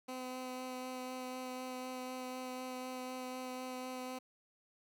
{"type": "tone with vibrato", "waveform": "15% pulse", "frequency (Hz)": 255.2, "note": "C4", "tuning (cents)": -43, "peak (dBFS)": -35, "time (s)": [0.08, 4.19], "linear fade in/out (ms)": 10, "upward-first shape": "sine", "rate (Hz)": 4, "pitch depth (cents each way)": 10, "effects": []}